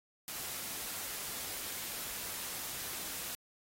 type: noise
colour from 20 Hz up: white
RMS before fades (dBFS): -41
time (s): 0.28-3.35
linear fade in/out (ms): 0
effects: AAC 48 kbps